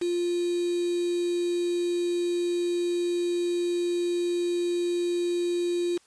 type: tone with quantisation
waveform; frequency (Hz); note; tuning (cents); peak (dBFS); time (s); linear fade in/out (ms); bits
sine; 349.2; F4; 0; -24; 0.01-5.98; 10; 6
effects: white hiss -61 dBFS RMS until 6.06 s + resampled to 22050 Hz